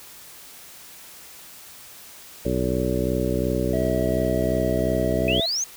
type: harmonic tone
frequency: 62.8 Hz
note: B1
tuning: 30 cents sharp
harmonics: 1 / 2 / 3 / 4 / 5 / 6 / 7 / 9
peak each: -29 / -29 / -29 / -29 / -29 / -29 / -29 / -29 dBFS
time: 2.45-5.41 s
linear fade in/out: 5 ms
type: tone with pitch glide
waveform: triangle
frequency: 645 to 663.5 Hz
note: E5 to E5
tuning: -38 to +11 cents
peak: -24 dBFS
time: 3.73-5.46 s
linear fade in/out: 5 ms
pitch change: +49 cents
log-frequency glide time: 5.15-5.34 s
type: exponential sweep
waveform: sine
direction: up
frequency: 2500 to 6645 Hz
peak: -22 dBFS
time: 5.28-5.64 s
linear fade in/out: 2 ms
effects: white hiss -44 dBFS RMS until 5.76 s